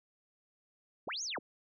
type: linear two-way sweep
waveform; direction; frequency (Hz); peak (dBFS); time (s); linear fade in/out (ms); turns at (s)
sine; up then down; 92.5 to 6800 to 92.5; -36; 1.07-1.39; 5; 1.23
effects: none